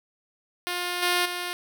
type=tone with level steps; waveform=5% pulse; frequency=354.8 Hz; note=F4; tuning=27 cents sharp; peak=-16 / -10 / -18 dBFS; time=0.67-1.53 s; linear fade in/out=0 ms; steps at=1.02 / 1.25 s; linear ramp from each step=10 ms; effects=none